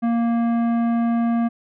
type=tone with tanh clipping; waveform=sine; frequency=233.1 Hz; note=A#3; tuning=in tune; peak=-19 dBFS; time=0.02-1.49 s; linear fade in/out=20 ms; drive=13 dB; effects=none